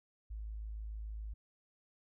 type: tone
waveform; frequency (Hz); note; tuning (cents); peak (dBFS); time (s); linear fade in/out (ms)
sine; 53.5; A1; -48; -40; 0.3-1.34; 10
effects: none